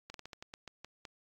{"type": "slowing click train", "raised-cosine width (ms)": 0.2, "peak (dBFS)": -28, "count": 10, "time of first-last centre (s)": [0.1, 1.052], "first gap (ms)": 42, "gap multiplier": 1.22, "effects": ["AAC 64 kbps"]}